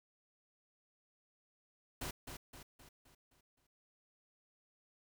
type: noise with echo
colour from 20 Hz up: pink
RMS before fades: -42 dBFS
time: 2.01-2.11 s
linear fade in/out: 5 ms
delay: 260 ms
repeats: 6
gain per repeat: -6 dB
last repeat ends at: 3.67 s
effects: none